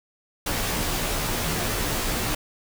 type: noise with comb filter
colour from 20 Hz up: pink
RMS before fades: -26 dBFS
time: 0.46-2.35 s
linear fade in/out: 5 ms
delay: 15 ms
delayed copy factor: -1
effects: none